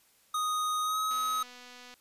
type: tone with pitch glide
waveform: square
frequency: 1244.5 to 1271.4 Hz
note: D#6 to D#6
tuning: 0 to +37 cents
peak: -29 dBFS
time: 0.34-1.43 s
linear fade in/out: 5 ms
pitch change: +37 cents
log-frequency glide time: 0.83-0.98 s
type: click train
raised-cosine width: 0.2 ms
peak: -33 dBFS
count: 206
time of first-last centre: 1.11-1.94 s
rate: 247 Hz
effects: white hiss -65 dBFS RMS until 2 s + resampled to 32000 Hz